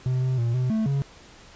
triangle tone with pitch steps, 128 / 129.2 / 117.5 / 127 / 219.6 / 138.8 Hz, C3 / C3 / A#2 / B2 / A3 / C#3, -38 / -21 / +14 / +49 / -3 / +3 cents, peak -19 dBFS, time 0.06-1.02 s, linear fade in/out 0 ms, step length 160 ms, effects pink hiss -49 dBFS RMS until 1.55 s + resampled to 16000 Hz

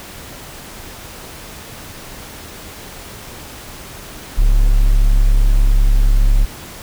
triangle tone, 35.06 Hz, C#1, 20 cents sharp, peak -6 dBFS, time 4.37-6.46 s, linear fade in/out 20 ms, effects pink hiss -34 dBFS RMS until 6.82 s

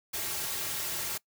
white noise with comb filter, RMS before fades -34 dBFS, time 0.13-1.18 s, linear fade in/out 10 ms, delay 4 ms, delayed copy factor -0.65, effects noise-tail reverb RT60 0.1 s tail -22 dB re dry

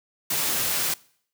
white noise, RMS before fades -25 dBFS, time 0.3-0.94 s, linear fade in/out 5 ms, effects noise-tail reverb RT60 0.6 s tail -23 dB re dry + high-pass 80 Hz 12 dB/octave

